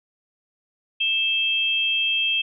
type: tone pair together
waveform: sine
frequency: 2637 / 3204 Hz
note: E7 / G7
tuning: 0 / +37 cents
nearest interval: minor third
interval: 337 cents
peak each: -22 dBFS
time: 1-2.42 s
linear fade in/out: 10 ms
effects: none